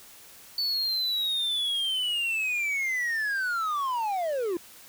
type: linear sweep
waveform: triangle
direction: down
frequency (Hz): 4500 to 327.1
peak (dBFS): -24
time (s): 0.58-4.57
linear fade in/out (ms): 2
effects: white hiss -50 dBFS RMS until 4.88 s

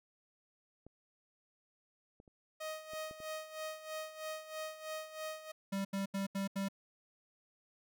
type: clicks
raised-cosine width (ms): 2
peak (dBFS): -40 / -43 / -48 / -41 / -38 / -41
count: 6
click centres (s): 0.866 / 2.201 / 2.278 / 2.935 / 3.111 / 3.203
type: tone with tremolo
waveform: sawtooth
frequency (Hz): 626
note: D#5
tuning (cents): +10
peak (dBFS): -35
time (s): 2.6-5.52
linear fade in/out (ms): 10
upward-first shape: sine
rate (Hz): 3.1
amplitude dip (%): 75
type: tone bursts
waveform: square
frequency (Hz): 196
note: G3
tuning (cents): 0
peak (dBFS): -35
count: 5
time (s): 5.72-6.686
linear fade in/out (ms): 10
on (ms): 130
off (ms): 79
effects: none

